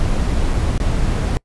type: noise with dropouts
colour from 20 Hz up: brown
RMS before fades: -17 dBFS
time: 0-1.37 s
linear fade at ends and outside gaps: 0 ms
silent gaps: 0.536-0.541 / 0.778-0.801 s
effects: noise-tail reverb RT60 0.1 s tail -25 dB re dry + resampled to 24000 Hz